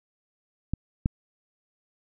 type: clicks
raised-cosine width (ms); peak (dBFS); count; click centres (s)
5; -14 / -10; 2; 0.736 / 1.059
effects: none